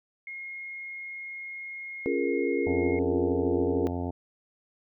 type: tone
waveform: sine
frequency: 2149 Hz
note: C7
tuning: 46 cents sharp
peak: -36 dBFS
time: 0.27-2.99 s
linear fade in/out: 2 ms
type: chord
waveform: sine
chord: Bb minor seventh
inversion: first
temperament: equal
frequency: 277.2 / 349.2 / 415.3 / 466.2 Hz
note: Db4 / F4 / Ab4 / Bb4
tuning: 0 / 0 / 0 / 0 cents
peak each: -30 dBFS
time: 2.06-3.87 s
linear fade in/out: 0 ms
type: harmonic tone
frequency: 88 Hz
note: F2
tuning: 14 cents sharp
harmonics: 1 / 2 / 3 / 4 / 5 / 6 / 7 / 8 / 9 / 10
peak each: -33 / -40 / -33 / -39 / -40 / -47 / -43 / -41 / -46 / -45 dBFS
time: 2.66-4.11 s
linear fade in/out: 10 ms
effects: none